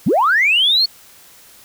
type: linear sweep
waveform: sine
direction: up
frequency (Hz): 124.8 to 4435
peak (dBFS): -10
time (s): 0.06-0.86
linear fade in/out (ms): 10
effects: tanh soft clip ceiling -6 dBFS + white hiss -45 dBFS RMS until 1.64 s